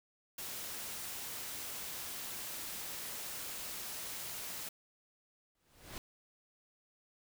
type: noise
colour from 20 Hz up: white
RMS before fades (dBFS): -43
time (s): 0.38-4.69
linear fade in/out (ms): 5
type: noise with exponential growth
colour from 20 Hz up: pink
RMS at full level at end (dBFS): -43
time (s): 5.55-5.98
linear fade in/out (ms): 1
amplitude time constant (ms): 92
effects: none